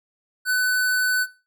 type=tone; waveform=square; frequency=1502 Hz; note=F#6; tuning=26 cents sharp; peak=-19 dBFS; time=0.45-1.27 s; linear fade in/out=50 ms; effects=noise-tail reverb RT60 0.3 s tail -18 dB re dry